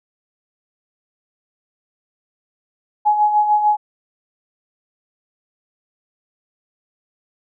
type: tone with tremolo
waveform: sine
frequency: 841 Hz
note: G#5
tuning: 22 cents sharp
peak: -10 dBFS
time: 3.05-3.77 s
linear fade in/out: 20 ms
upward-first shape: sine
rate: 6.7 Hz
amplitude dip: 55%
effects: none